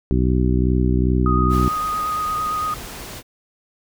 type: harmonic tone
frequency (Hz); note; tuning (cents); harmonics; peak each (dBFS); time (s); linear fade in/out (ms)
62.5; B1; +21; 1 / 2 / 3 / 4 / 5 / 6; -18 / -21 / -23 / -24 / -25 / -26; 0.11-1.68; 0
type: tone with vibrato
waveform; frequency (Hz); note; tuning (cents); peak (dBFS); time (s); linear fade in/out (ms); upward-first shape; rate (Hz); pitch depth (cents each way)
sine; 1244; D#6; -1; -20; 1.26-2.74; 2; sine; 8.8; 15
type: noise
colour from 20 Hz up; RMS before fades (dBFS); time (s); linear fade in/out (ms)
pink; -34; 1.49-3.23; 50
effects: none